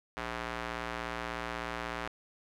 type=tone with band-pass filter; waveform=square; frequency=58.27 Hz; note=A#1; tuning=in tune; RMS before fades=-38 dBFS; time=0.17-2.08 s; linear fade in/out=0 ms; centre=1500 Hz; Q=0.88; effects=none